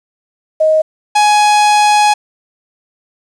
sine / 45% pulse tone pair in turn, 627 / 836.9 Hz, D#5 / G#5, +13 / +13 cents, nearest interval perfect fourth, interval 500 cents, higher second, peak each -7 / -7 dBFS, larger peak neither, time 0.6-0.82 / 1.15-2.14 s, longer second, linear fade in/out 10 ms, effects resampled to 22050 Hz + 7-bit

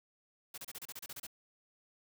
white noise bursts, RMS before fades -45 dBFS, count 11, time 0.54-1.268 s, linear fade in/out 5 ms, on 38 ms, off 31 ms, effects none

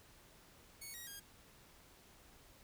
5% pulse tone with pitch steps, 2217 / 1896.9 / 1622.9 Hz, C#7 / A#6 / G#6, 0 / +30 / -40 cents, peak -38 dBFS, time 0.81-1.2 s, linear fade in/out 10 ms, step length 130 ms, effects pink hiss -63 dBFS RMS until 2.63 s

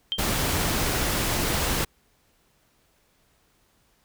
sine tone with exponential decay, 3158 Hz, G7, 12 cents sharp, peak -20 dBFS, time 0.12-0.26 s, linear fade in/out 0 ms, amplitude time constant 29 ms
pink noise, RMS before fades -25 dBFS, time 0.18-1.85 s, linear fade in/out 10 ms
effects pink hiss -65 dBFS RMS until 4.04 s

